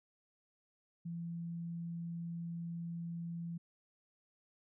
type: tone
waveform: sine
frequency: 169.1 Hz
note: E3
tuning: 44 cents sharp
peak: -39 dBFS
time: 1.05-3.58 s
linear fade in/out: 10 ms
effects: none